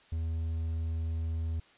triangle tone with hard clipping, 81.5 Hz, E2, 19 cents flat, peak -31 dBFS, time 0.12-1.6 s, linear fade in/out 5 ms, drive 6 dB, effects white hiss -60 dBFS RMS until 1.77 s + resampled to 8000 Hz

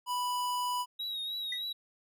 square tone, 987.8 Hz, B5, in tune, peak -31 dBFS, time 0.06-0.86 s, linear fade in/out 50 ms
triangle tone with vibrato, 3813 Hz, A#7, 38 cents sharp, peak -33 dBFS, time 0.99-1.73 s, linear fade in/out 10 ms, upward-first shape triangle, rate 3.3 Hz, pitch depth 58 cents each way
triangle tone with exponential decay, 1975.5 Hz, B6, in tune, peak -31 dBFS, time 1.52-1.63 s, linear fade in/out 5 ms, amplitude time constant 23 ms
effects none

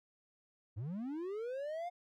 triangle linear sweep, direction up, 92.4 to 719 Hz, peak -36 dBFS, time 0.76-1.9 s, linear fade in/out 20 ms, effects none

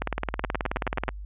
two click trains, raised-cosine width 0.5 ms, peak -11 / -12 dBFS, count 21 / 7, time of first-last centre 0.02-1.09 / 0.44-1.082 s, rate 18.7 / 9.35 Hz, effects added 50 Hz sine -35 dBFS peak until 1.25 s + resampled to 8000 Hz

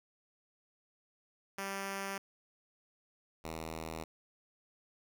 5% pulse tone pair in turn, 196 / 80.43 Hz, G3 / E2, 0 / -42 cents, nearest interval octave + minor third, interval 1542 cents, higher first, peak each -26 / -29 dBFS, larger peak first, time 1.58-2.18 / 3.44-4.04 s, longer neither, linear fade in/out 5 ms, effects none

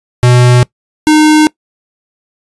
square tone pair in turn, 123.4 / 307 Hz, B2 / D#4, -1 / -23 cents, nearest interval octave + major third, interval 1578 cents, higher second, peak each -4 dBFS, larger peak neither, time 0.23-0.63 / 1.07-1.47 s, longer neither, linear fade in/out 0 ms, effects noise-tail reverb RT60 0.1 s tail -22 dB re dry + resampled to 24000 Hz

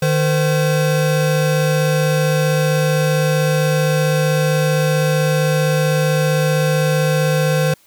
square tone pair together, 152.81 / 514 Hz, D#3 / C5, -31 / -31 cents, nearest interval octave + major sixth, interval 2100 cents, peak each -16 / -19 dBFS, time 0.02-7.74 s, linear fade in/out 5 ms, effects white hiss -53 dBFS RMS until 7.86 s

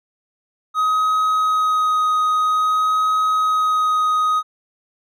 triangle tone with vibrato, 1259 Hz, D#6, 20 cents sharp, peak -13 dBFS, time 0.74-4.43 s, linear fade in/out 50 ms, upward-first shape sine, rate 0.51 Hz, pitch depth 10 cents each way, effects none

